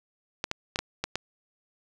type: clicks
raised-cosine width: 0.2 ms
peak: -11 dBFS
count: 6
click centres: 0.441 / 0.514 / 0.759 / 0.79 / 1.04 / 1.156 s
effects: none